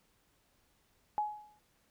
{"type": "tone with exponential decay", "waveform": "sine", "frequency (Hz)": 842, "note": "G#5", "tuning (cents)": 24, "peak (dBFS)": -27, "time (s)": [1.18, 1.59], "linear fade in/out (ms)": 0, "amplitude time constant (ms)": 88, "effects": ["pink hiss -72 dBFS RMS until 1.9 s"]}